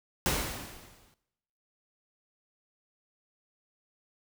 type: noise with exponential decay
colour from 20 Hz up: pink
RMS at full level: -26 dBFS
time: 0.26-1.14 s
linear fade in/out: 0 ms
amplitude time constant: 190 ms
effects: noise-tail reverb RT60 1.0 s tail -20 dB re dry